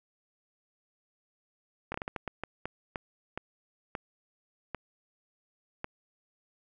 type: slowing click train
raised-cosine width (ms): 0.5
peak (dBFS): -19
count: 14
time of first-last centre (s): 1.92-5.844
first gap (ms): 23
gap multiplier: 1.38
effects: none